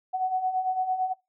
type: beating tone pair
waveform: sine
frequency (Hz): 739 / 747.9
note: F#5 / F#5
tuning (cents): -2 / +18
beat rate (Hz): 8.9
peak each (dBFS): -31 / -25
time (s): 0.13-1.14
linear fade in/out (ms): 20
effects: noise-tail reverb RT60 0.2 s tail -22 dB re dry